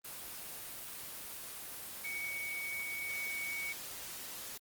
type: tone in noise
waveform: sine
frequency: 2242 Hz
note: C#7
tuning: 19 cents sharp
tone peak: -37 dBFS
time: 2.04-3.73 s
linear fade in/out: 10 ms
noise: white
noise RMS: -45 dBFS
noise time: 0.04-4.58 s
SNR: +5 dB
effects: Opus 24 kbps